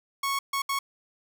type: tone bursts at uneven times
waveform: sawtooth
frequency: 1104 Hz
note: C#6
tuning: 7 cents flat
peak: -22 dBFS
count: 3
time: 0.23-0.39 / 0.53-0.62 / 0.69-0.79 s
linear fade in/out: 5 ms
effects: none